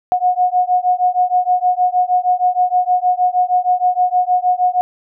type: beating tone pair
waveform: sine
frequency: 723 / 729.4 Hz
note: F#5 / F#5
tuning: -40 / -25 cents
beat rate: 6.4 Hz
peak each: -15 dBFS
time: 0.12-4.81 s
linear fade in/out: 0 ms
effects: none